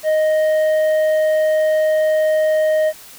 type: tone with tanh clipping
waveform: triangle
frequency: 622 Hz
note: D#5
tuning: 1 cent flat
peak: -14 dBFS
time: 0.03-2.93 s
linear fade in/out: 50 ms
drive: 10 dB
effects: white hiss -40 dBFS RMS until 3.18 s